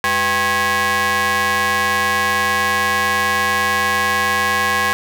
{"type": "ring-modulated tone", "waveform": "sawtooth", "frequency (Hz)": 291.1, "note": "D4", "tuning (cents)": -15, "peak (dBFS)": -8, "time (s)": [0.04, 4.93], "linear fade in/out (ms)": 0, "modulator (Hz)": 1370, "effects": []}